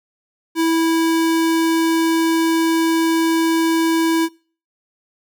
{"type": "tone", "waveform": "square", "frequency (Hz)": 327.6, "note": "E4", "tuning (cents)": -11, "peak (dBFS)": -15, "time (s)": [0.55, 4.29], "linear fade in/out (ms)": 50, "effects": ["noise-tail reverb RT60 0.4 s tail -23 dB re dry"]}